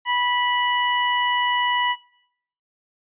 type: tone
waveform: 20% pulse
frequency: 981 Hz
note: B5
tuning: 12 cents flat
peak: -14 dBFS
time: 0.05-1.96 s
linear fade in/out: 50 ms
effects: noise-tail reverb RT60 0.7 s tail -18 dB re dry + resampled to 8000 Hz